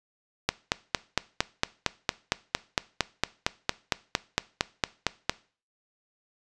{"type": "click train", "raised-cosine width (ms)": 0.2, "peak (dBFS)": -4, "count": 22, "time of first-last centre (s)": [0.49, 5.295], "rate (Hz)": 4.37, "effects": ["noise-tail reverb RT60 0.4 s tail -20 dB re dry", "resampled to 22050 Hz"]}